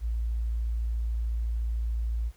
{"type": "tone", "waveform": "sine", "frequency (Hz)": 56.9, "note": "A#1", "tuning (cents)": -41, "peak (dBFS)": -26, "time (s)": [0, 2.32], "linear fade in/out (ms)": 50, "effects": ["pink hiss -61 dBFS RMS until 2.36 s"]}